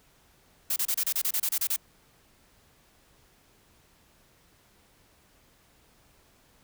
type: noise bursts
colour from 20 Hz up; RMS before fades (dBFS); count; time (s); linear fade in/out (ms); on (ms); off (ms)
blue; -27; 12; 0.7-1.763; 5; 62; 29
effects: pink hiss -62 dBFS RMS until 6.63 s